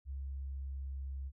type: tone with pitch glide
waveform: sine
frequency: 68 to 67.57 Hz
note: C#2 to C#2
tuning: -33 to -44 cents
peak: -38 dBFS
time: 0.05-1.32 s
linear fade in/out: 50 ms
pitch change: -11 cents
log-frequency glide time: 0.16-0.99 s
effects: none